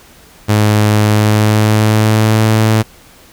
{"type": "tone with pitch glide", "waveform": "sawtooth", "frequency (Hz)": [105.9, 109.76], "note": ["G#2", "A2"], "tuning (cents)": [34, -4], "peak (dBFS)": -4, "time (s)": [0.48, 2.83], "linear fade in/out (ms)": 20, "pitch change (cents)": 62, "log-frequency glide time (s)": [1.09, 2.47], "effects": ["pink hiss -42 dBFS RMS until 3.32 s"]}